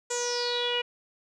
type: tone with low-pass filter sweep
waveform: sawtooth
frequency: 484.3 Hz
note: B4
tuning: 34 cents flat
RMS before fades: -29 dBFS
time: 0.1-0.82 s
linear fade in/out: 10 ms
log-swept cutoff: 7400 to 2700 Hz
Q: 9.1
effects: none